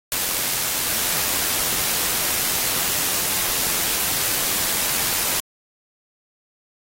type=noise with amplitude modulation; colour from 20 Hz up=white; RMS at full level=-21 dBFS; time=0.12-5.4 s; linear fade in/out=0 ms; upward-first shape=sine; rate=89.7 Hz; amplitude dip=25%; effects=AAC 48 kbps